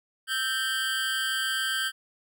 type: tone with amplitude modulation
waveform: 25% pulse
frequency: 1566 Hz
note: G6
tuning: 2 cents flat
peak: -19 dBFS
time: 0.27-1.92 s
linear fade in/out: 50 ms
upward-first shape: sine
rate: 253 Hz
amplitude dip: 70%
effects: none